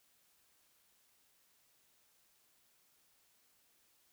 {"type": "silence", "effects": ["white hiss -72 dBFS RMS until 4.12 s"]}